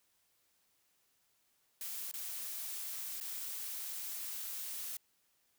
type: noise with dropouts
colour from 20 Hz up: blue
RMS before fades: -42 dBFS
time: 1.81-4.97 s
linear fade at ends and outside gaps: 2 ms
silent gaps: 2.114-2.138 / 3.202-3.21 s
effects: white hiss -75 dBFS RMS until 5.58 s